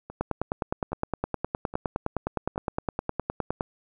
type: two click trains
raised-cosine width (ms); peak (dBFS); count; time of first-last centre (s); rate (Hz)
1; -12 / -24; 34 / 4; 0.21-3.609 / 0.1-2.559; 9.71 / 1.22
effects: none